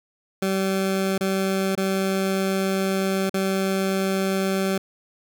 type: tone with dropouts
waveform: 20% pulse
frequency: 192.2 Hz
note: G3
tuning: 34 cents flat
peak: -16 dBFS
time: 0.42-4.78 s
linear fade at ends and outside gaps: 5 ms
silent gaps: 1.18-1.208 / 1.753-1.775 / 3.296-3.34 s
effects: none